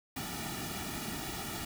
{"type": "noise with comb filter", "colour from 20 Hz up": "pink", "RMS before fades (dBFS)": -39, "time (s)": [0.16, 1.65], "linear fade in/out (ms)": 5, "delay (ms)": 1.9, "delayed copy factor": -0.85, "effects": []}